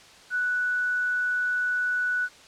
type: tone with quantisation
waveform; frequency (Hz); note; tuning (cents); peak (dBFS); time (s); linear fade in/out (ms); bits
sine; 1480; F#6; 0; -23; 0.3-2.29; 50; 8
effects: white hiss -50 dBFS RMS until 2.47 s + low-pass 6000 Hz 12 dB/octave